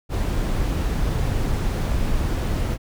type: noise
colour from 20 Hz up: brown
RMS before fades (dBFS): -22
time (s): 0.09-2.78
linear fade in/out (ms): 50
effects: none